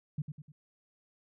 sine tone with echo, 149.6 Hz, D3, 32 cents sharp, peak -30 dBFS, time 0.18-0.22 s, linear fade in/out 5 ms, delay 100 ms, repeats 3, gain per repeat -7 dB, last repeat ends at 0.52 s, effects none

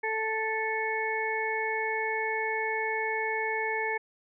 harmonic tone, 440 Hz, A4, in tune, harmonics 1 / 2 / 4 / 5, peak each -33 / -33 / -33 / -33 dBFS, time 0.03-3.98 s, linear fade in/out 10 ms, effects none

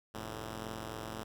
5% pulse tone pair together, 43.65 / 110 Hz, F1 / A2, 0 / 0 cents, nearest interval octave + major third, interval 1600 cents, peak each -34 / -30 dBFS, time 0.14-1.24 s, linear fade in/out 10 ms, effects none

